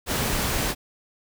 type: noise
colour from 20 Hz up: pink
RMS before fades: -25 dBFS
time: 0.06-0.75 s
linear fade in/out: 50 ms
effects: none